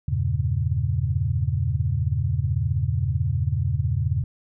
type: chord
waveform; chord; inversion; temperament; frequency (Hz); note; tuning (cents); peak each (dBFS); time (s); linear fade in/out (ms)
sine; E diminished seventh; none; equal; 82.41 / 98 / 116.54 / 138.59; E2 / G2 / Bb2 / Db3; 0 / 0 / 0 / 0; -26; 0.08-4.24; 5
effects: none